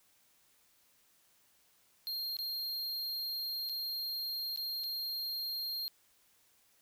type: tone with dropouts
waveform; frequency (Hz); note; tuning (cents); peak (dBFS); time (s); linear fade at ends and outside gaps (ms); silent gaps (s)
square; 4210; C8; +10; -36; 2.07-5.88; 0; 2.368-2.388 / 3.69-3.695 / 4.561-4.574 / 4.836-4.84
effects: white hiss -69 dBFS RMS until 6.81 s